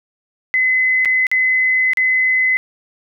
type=tone with dropouts; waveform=sine; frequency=2032 Hz; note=B6; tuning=49 cents sharp; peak=-12 dBFS; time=0.54-2.57 s; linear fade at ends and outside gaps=0 ms; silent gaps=1.049-1.056 / 1.268-1.315 / 1.934-1.972 s; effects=none